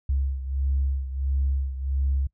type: beating tone pair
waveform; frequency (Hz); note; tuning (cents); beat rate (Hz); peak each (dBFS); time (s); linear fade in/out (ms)
sine; 67.6 / 69.1; C#2 / C#2; -43 / -5; 1.5; -23 / -28; 0.09-2.27; 5
effects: noise-tail reverb RT60 0.1 s tail -24 dB re dry + tanh soft clip ceiling -16 dBFS